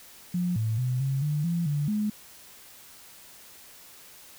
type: tone with pitch steps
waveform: sine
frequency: 177.6 / 110.9 / 126.3 / 135.5 / 148.9 / 170.3 / 146.1 / 210.9 Hz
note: F3 / A2 / B2 / C#3 / D3 / F3 / D3 / G#3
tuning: +29 / +14 / +39 / -39 / +24 / -43 / -9 / +27 cents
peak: -24 dBFS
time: 0.34-2.1 s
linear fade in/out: 5 ms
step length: 220 ms
effects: white hiss -50 dBFS RMS until 4.38 s